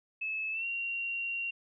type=tone with pitch glide; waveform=sine; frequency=2600 to 2755 Hz; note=E7 to F7; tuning=-24 to -24 cents; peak=-32 dBFS; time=0.21-1.51 s; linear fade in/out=10 ms; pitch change=+100 cents; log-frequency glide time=0.51-0.66 s; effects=none